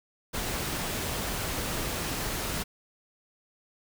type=noise; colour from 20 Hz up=pink; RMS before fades=-32 dBFS; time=0.33-2.64 s; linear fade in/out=20 ms; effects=none